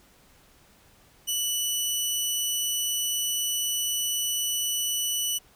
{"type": "tone", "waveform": "15% pulse", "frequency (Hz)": 2964, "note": "F#7", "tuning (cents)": 2, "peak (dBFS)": -18, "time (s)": [1.27, 5.39], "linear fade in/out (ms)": 20, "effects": ["pink hiss -58 dBFS RMS until 5.55 s"]}